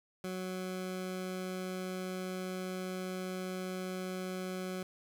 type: tone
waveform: 20% pulse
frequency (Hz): 185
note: F#3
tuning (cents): 0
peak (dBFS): -32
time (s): 0.24-4.83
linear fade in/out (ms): 2
effects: none